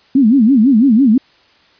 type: tone with vibrato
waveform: sine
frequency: 244.4 Hz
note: B3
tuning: 18 cents flat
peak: -6 dBFS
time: 0.15-1.18 s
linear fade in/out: 5 ms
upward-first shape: sine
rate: 6 Hz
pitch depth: 260 cents each way
effects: white hiss -50 dBFS RMS until 1.79 s + resampled to 11025 Hz